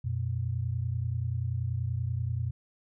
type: tone pair together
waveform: sine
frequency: 90.8 / 121.2 Hz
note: F#2 / B2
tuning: -32 / -32 cents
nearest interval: perfect fourth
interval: 500 cents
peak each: -32 / -30 dBFS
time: 0.04-2.51 s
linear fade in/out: 10 ms
effects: none